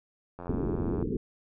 click train, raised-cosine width 1 ms, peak -27 dBFS, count 57, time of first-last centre 0.39-1.026 s, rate 88 Hz
white low-pass noise, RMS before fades -30 dBFS, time 0.49-1.17 s, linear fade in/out 5 ms, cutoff 440 Hz, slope 96 dB/octave
effects none

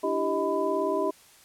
sine tone cluster, 294.6 / 333.9 / 392.2 / 630 / 1000 Hz, D4 / E4 / G4 / D#5 / B5, +6 / +22 / +1 / +21 / +21 cents, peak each -33 / -33 / -28 / -29 / -31 dBFS, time 0.03-1.11 s, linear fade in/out 10 ms, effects white hiss -55 dBFS RMS until 1.44 s + low-pass 12000 Hz 12 dB/octave

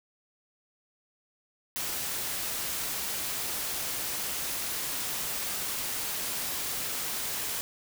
white noise, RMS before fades -33 dBFS, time 1.76-7.61 s, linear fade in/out 0 ms, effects none

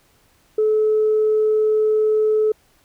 sine tone, 431.2 Hz, A4, 35 cents flat, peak -13 dBFS, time 0.58-2.52 s, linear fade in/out 5 ms, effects tanh soft clip ceiling -10 dBFS + pink hiss -58 dBFS RMS until 2.84 s

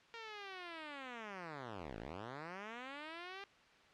5% pulse linear two-way sweep, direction down then up, 466.2 to 49 to 403 Hz, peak -34 dBFS, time 0.14-3.44 s, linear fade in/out 0 ms, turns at 1.98 s, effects white hiss -64 dBFS RMS until 3.93 s + low-pass 3000 Hz 12 dB/octave

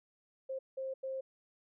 sine tone bursts at uneven times, 530 Hz, C5, 22 cents sharp, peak -36 dBFS, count 3, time 0.49-0.59 / 0.77-0.94 / 1.03-1.21 s, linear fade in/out 10 ms, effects none

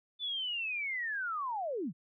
sine linear sweep, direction down, 3526 to 130.81 Hz, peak -33 dBFS, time 0.19-1.93 s, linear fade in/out 50 ms, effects none

